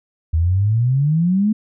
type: exponential sweep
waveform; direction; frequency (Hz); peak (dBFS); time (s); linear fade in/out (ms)
sine; up; 77.78 to 220.9; -13; 0.33-1.53; 10
effects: none